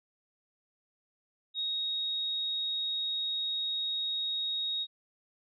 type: tone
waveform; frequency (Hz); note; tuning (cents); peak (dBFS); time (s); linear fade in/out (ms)
sine; 3760; A#7; +14; -30; 1.54-4.87; 50
effects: none